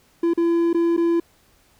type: tone with dropouts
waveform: triangle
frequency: 337.9 Hz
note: E4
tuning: 43 cents sharp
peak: -14 dBFS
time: 0.23-1.2 s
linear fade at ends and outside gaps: 5 ms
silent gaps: 0.336-0.375 / 0.731-0.745 / 0.967-0.976 s
effects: pink hiss -58 dBFS RMS until 1.79 s